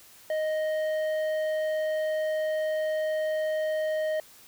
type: tone with tanh clipping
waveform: sine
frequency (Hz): 622.3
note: D#5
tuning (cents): 0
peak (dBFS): -27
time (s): 0.3-4.2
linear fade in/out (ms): 2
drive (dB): 9
effects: white hiss -53 dBFS RMS until 4.47 s